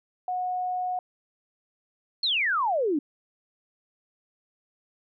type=tone; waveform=sine; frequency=730 Hz; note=F#5; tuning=24 cents flat; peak=-26 dBFS; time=0.28-0.99 s; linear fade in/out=2 ms
type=exponential sweep; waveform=sine; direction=down; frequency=4400 to 272.7 Hz; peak=-22 dBFS; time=2.23-2.99 s; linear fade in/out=5 ms
effects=none